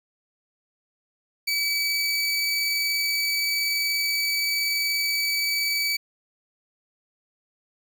45% pulse tone pair together, 2289 / 4557 Hz, D7 / C#8, -45 / +47 cents, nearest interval octave, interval 1192 cents, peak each -25 dBFS, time 1.47-5.97 s, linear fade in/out 10 ms, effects none

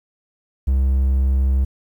triangle tone, 66.4 Hz, C2, 26 cents sharp, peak -12 dBFS, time 0.67-1.65 s, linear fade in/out 10 ms, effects 9-bit

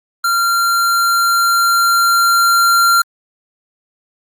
square tone with level ramp, 1380 Hz, F6, 21 cents flat, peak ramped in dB -13 to -9 dBFS, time 0.24-3.02 s, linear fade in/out 5 ms, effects Opus 48 kbps

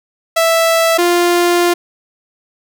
sawtooth tone pair in turn, 659.3 / 349.3 Hz, E5 / F4, 0 / 0 cents, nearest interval major seventh, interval 1100 cents, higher first, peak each -6 dBFS, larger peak neither, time 0.36-0.98 / 0.98-1.74 s, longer second, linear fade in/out 10 ms, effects none

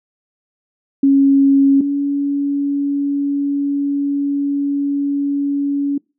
sine tone pair in turn, 275.5 / 282.6 Hz, C#4 / C#4, -11 / +34 cents, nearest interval unison, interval 45 cents, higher second, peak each -8 / -15 dBFS, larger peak first, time 1.03-1.81 / 1.81-5.98 s, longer second, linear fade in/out 5 ms, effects noise-tail reverb RT60 0.3 s tail -26 dB re dry

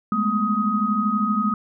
sine tone cluster, 203.4 / 216 / 244.6 / 1256 Hz, G#3 / A3 / B3 / D#6, -36 / -32 / -16 / +16 cents, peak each -25 / -23 / -30 / -22 dBFS, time 0.12-1.54 s, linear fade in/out 2 ms, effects none

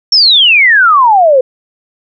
sine exponential sweep, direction down, 5550 to 497.3 Hz, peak -3 dBFS, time 0.12-1.41 s, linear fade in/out 5 ms, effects none

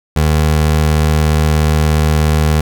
25% pulse tone, 76.9 Hz, D#2, 20 cents flat, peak -6 dBFS, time 0.16-2.61 s, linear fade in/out 5 ms, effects none

